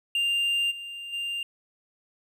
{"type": "tone with level steps", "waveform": "triangle", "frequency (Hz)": 2794, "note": "F7", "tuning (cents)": 0, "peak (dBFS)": [-21, -34, -27], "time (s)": [0.15, 1.43], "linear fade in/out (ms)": 2, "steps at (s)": [0.7, 1.12], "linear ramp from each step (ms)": 20, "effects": []}